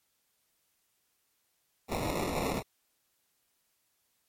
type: noise with sample-and-hold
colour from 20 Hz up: violet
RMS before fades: -32 dBFS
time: 1.88-2.63 s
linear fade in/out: 50 ms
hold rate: 1575 Hz
effects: white hiss -75 dBFS RMS until 4.28 s + MP3 64 kbps